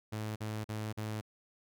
sawtooth tone bursts, 107.9 Hz, A2, 33 cents flat, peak -32 dBFS, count 4, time 0.12-1.212 s, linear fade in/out 10 ms, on 240 ms, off 44 ms, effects none

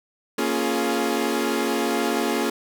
sawtooth chord, Bb minor seventh, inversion none, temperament equal with one note detuned, 233.1 / 277.2 / 349.2 / 420.1 Hz, Bb3 / Db4 / F4 / Ab4, 0 / 0 / 0 / +20 cents, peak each -23 dBFS, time 0.38-2.5 s, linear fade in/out 5 ms, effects none

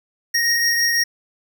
square tone pair together, 1866 / 5592 Hz, A#6 / F8, +1 / +1 cents, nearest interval octave + perfect fifth, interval 1900 cents, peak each -19 / -20 dBFS, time 0.34-1.04 s, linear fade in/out 10 ms, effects none

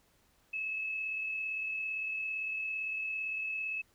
sine tone with amplitude modulation, 2595 Hz, E7, 28 cents flat, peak -32 dBFS, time 0.53-3.82 s, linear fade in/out 10 ms, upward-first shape sine, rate 37.7 Hz, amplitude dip 30%, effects pink hiss -69 dBFS RMS until 3.94 s

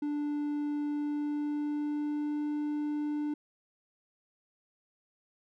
triangle tone with pitch glide, 293.7 to 296.9 Hz, D4 to D4, 0 to +19 cents, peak -28 dBFS, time 0.02-3.34 s, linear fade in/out 5 ms, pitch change +19 cents, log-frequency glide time 0.86-2.49 s, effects none

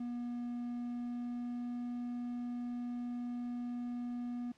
triangle tone with pitch glide, 241.1 to 242.6 Hz, B3 to B3, -41 to -31 cents, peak -35 dBFS, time 0-4.52 s, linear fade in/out 5 ms, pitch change +10 cents, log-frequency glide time 0.64-1.85 s, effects pink hiss -68 dBFS RMS until 4.57 s + low-pass 6000 Hz 12 dB/octave

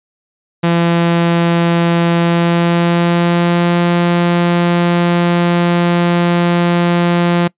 sawtooth tone with pitch glide, 170 to 173.27 Hz, F3 to F3, -46 to -13 cents, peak -6 dBFS, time 0.63-7.48 s, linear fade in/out 10 ms, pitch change +33 cents, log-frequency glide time 2.18-3.77 s, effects noise-tail reverb RT60 0.1 s tail -24 dB re dry + resampled to 8000 Hz

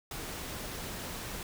pink noise, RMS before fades -40 dBFS, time 0.11-1.43 s, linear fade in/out 2 ms, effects none

